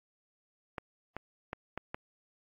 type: clicks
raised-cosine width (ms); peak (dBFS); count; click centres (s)
0.5; -21; 5; 0.782 / 1.166 / 1.531 / 1.776 / 1.945
effects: AAC 32 kbps